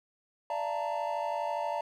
triangle chord, Bb major seventh, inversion first, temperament equal with one note detuned, 587.3 / 681.7 / 880 / 932.3 Hz, D5 / F5 / A5 / Bb5, 0 / -42 / 0 / 0 cents, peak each -34 dBFS, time 0.5-1.81 s, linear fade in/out 2 ms, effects none

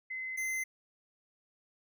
sine / square tone pair in turn, 2050 / 2062 Hz, C7 / C7, -36 / -26 cents, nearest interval unison, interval 10 cents, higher second, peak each -36 / -33 dBFS, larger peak second, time 0.1-0.37 / 0.37-0.64 s, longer neither, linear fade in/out 10 ms, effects none

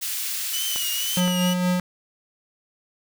white high-pass noise, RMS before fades -28 dBFS, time 0.01-1.21 s, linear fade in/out 20 ms, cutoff 2100 Hz, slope 12 dB/octave
sawtooth tone with vibrato, 2960 Hz, F#7, in tune, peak -24 dBFS, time 0.53-1.54 s, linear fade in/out 10 ms, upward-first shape triangle, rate 2 Hz, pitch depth 79 cents each way
click train, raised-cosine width 0.5 ms, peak -18 dBFS, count 3, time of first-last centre 0.76-1.796 s, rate 1.93 Hz
square tone with tremolo, 180.3 Hz, F#3, 45 cents flat, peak -19 dBFS, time 1.17-1.8 s, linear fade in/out 2 ms, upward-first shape sine, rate 4.3 Hz, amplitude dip 35%
effects none

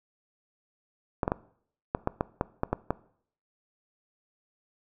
clicks, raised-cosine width 1 ms, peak -11 dBFS, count 10, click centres 1.232 / 1.279 / 1.319 / 1.949 / 2.074 / 2.209 / 2.411 / 2.634 / 2.73 / 2.906 s, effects noise-tail reverb RT60 0.6 s tail -20 dB re dry

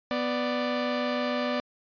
sawtooth tone pair together, 247.7 / 589.1 Hz, B3 / D5, +5 / +5 cents, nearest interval octave + minor third, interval 1500 cents, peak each -25 / -25 dBFS, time 0.11-1.6 s, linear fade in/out 0 ms, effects resampled to 11025 Hz

